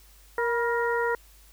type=harmonic tone with a mistuned harmonic; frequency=468.5 Hz; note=A#4; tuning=9 cents sharp; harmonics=1 / 2 / 3 / 4; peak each=-26 / -29 / -31 / -32 dBFS; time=0.38-1.15 s; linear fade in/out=2 ms; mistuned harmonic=2; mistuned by=+51 cents; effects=added 50 Hz sine -53 dBFS peak until 1.52 s + white hiss -57 dBFS RMS until 1.52 s